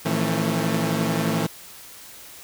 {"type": "tone cluster", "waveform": "sawtooth", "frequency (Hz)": [112.9, 161.8, 173.2, 222.2, 270.9], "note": ["A2", "E3", "F3", "A3", "C#4"], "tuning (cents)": [45, -32, -14, 17, -40], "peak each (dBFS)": [-28, -21, -25, -22, -26], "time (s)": [0.05, 1.47], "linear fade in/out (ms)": 10, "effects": ["white hiss -43 dBFS RMS until 2.43 s"]}